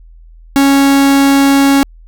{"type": "tone", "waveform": "45% pulse", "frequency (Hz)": 276.5, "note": "C#4", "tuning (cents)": -4, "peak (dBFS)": -6, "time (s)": [0.56, 1.83], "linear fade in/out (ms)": 0, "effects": ["added 41 Hz sine -35 dBFS peak until 2.07 s"]}